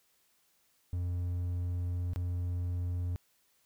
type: tone with dropouts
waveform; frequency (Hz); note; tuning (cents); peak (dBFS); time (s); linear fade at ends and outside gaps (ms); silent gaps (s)
triangle; 88.4; F2; +22; -29; 0.93-3.16; 0; 2.134-2.16
effects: white hiss -71 dBFS RMS until 3.65 s